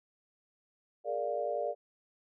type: chord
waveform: sine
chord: Bb dominant seventh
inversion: third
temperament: equal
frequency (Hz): 415.3 / 466.2 / 587.3 / 698.5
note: Ab4 / Bb4 / D5 / F5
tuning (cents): 0 / 0 / 0 / 0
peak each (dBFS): -40 / -37 / -34 / -37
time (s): 1.04-1.75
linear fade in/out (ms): 50
effects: none